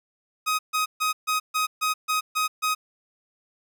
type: tone bursts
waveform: sawtooth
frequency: 1257 Hz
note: D#6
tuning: 17 cents sharp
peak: -18 dBFS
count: 9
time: 0.46-2.75 s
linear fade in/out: 20 ms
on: 130 ms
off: 140 ms
effects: none